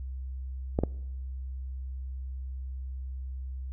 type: clicks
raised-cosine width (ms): 2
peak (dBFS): -12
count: 2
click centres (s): 0.789 / 0.836
effects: noise-tail reverb RT60 0.9 s tail -23 dB re dry + added 65 Hz sine -34 dBFS peak until 3.72 s